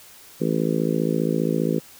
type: harmonic tone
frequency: 55 Hz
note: A1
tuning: in tune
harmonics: 3 / 4 / 5 / 6 / 7 / 8 / 9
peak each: -25 / -26 / -27 / -28 / -28 / -29 / -30 dBFS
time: 0.4-1.8 s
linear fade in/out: 20 ms
effects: white hiss -47 dBFS RMS until 1.99 s